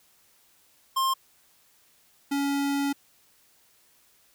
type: tone pair in turn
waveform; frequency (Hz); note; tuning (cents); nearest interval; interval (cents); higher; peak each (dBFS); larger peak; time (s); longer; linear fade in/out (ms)
square; 1060 / 280.8; C6 / C#4; +22 / +22; octave + major seventh; 2300; first; -23 / -25; first; 0.96-1.14 / 2.31-2.93; second; 10
effects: white hiss -62 dBFS RMS until 4.34 s